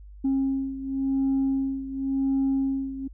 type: beating tone pair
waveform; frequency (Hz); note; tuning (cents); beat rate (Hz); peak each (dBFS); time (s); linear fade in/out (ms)
sine; 269.7 / 270.62; C#4 / C#4; -47 / -41; 0.92; -23 / -27; 0.24-3.08; 10
effects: tanh soft clip ceiling -18 dBFS + added 50 Hz sine -42 dBFS peak until 3.13 s